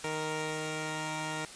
10% pulse tone pair together, 155.58 / 466.2 Hz, D#3 / A#4, 0 / 0 cents, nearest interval octave + perfect fifth, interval 1900 cents, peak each -28 dBFS, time 0.04-1.45 s, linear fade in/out 2 ms, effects white hiss -47 dBFS RMS until 1.55 s + resampled to 22050 Hz

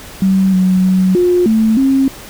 sine tone with pitch steps, 191.2 / 185.7 / 186.8 / 356.5 / 220.7 / 268.9 Hz, G3 / F#3 / F#3 / F4 / A3 / C4, -43 / +7 / +17 / +36 / +5 / +47 cents, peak -8 dBFS, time 0.22-2.08 s, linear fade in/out 2 ms, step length 310 ms, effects pink hiss -33 dBFS RMS until 2.29 s

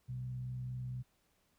sine tone with frequency modulation, 125.7 Hz, B2, 31 cents sharp, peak -38 dBFS, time 0.08-1.03 s, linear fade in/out 20 ms, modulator 64.1 Hz, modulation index 0.31, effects pink hiss -75 dBFS RMS until 1.58 s

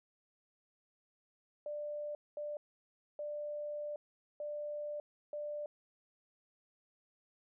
sine tone bursts at uneven times, 592 Hz, D5, 14 cents sharp, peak -38 dBFS, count 5, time 1.66-2.15 / 2.37-2.57 / 3.19-3.96 / 4.4-5 / 5.33-5.66 s, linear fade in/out 2 ms, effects none

